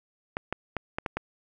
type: clicks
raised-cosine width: 0.5 ms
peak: -14 dBFS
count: 6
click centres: 0.369 / 0.526 / 0.767 / 0.985 / 1.062 / 1.17 s
effects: none